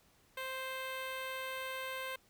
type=tone with notch filter; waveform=10% pulse; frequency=523.3 Hz; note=C5; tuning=in tune; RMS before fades=-41 dBFS; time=0.37-2.16 s; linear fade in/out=5 ms; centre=7100 Hz; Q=2; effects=pink hiss -68 dBFS RMS until 2.29 s